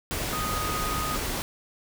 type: tone in noise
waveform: sine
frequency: 1244.5 Hz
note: D#6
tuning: in tune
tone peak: -30 dBFS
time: 0.33-1.16 s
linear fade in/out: 0 ms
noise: pink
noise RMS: -30 dBFS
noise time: 0.11-1.42 s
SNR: -3 dB
effects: none